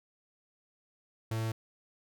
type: tone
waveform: 45% pulse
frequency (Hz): 111.9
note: A2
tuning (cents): +30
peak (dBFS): -31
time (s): 1.31-1.52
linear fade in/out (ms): 5
effects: none